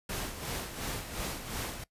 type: noise with tremolo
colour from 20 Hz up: pink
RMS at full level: -35 dBFS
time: 0.09-1.84 s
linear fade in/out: 5 ms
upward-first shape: sine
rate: 2.8 Hz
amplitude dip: 60%
effects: noise-tail reverb RT60 0.1 s tail -21 dB re dry + resampled to 32000 Hz